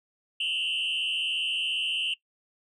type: tone with frequency modulation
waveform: sine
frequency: 2904 Hz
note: F#7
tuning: 33 cents flat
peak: -24 dBFS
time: 0.4-2.14 s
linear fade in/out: 5 ms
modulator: 82.7 Hz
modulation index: 2.6
effects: noise-tail reverb RT60 0.1 s tail -21 dB re dry + tanh soft clip ceiling -24 dBFS